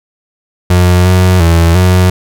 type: tone with pitch steps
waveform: 35% pulse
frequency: 89.6 / 91.7 / 83.7 / 91.3 Hz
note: F2 / F#2 / E2 / F#2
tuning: +45 / -15 / +27 / -23 cents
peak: -3 dBFS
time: 0.7-2.1 s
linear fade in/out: 5 ms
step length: 350 ms
effects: none